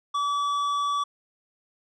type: tone with tanh clipping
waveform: triangle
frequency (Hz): 1148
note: D6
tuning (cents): -40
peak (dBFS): -25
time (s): 0.14-1.04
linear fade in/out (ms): 10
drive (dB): 14
effects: none